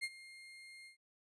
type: tone with ADSR envelope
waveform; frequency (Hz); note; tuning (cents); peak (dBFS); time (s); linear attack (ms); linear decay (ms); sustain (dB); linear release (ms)
35% pulse; 2124; C7; +25; -33; 0.01-0.97; 29; 46; -18; 110
effects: resampled to 24000 Hz